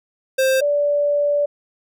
square / sine tone pair in turn, 527 / 580.8 Hz, C5 / D5, +12 / -19 cents, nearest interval major second, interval 169 cents, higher second, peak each -15 dBFS, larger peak neither, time 0.38-0.61 / 0.61-1.46 s, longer second, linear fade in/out 10 ms, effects none

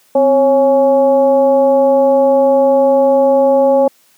sine tone with frequency modulation, 548 Hz, C#5, 20 cents flat, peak -7 dBFS, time 0.15-3.88 s, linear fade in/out 5 ms, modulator 287 Hz, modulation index 0.69, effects white hiss -52 dBFS RMS until 4.17 s + high-pass 150 Hz 12 dB/octave

